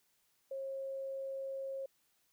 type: tone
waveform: sine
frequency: 540 Hz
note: C#5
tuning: 45 cents flat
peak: -38 dBFS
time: 0.51-1.86 s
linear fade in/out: 5 ms
effects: white hiss -75 dBFS RMS until 2.32 s